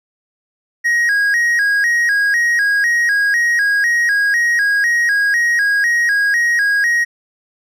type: tone with vibrato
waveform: triangle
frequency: 1760 Hz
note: A6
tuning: in tune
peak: -10 dBFS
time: 0.84-7.05 s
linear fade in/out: 20 ms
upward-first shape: square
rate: 2 Hz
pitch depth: 120 cents each way
effects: none

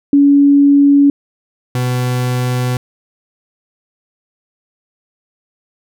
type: tone pair in turn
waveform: sine / 40% pulse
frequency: 283.1 / 125.02 Hz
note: C#4 / B2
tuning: +37 / +22 cents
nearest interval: octave + major second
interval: 1415 cents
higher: first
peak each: -5 / -13 dBFS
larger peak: first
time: 0.13-1.1 / 1.75-2.77 s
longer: second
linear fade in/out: 2 ms
effects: none

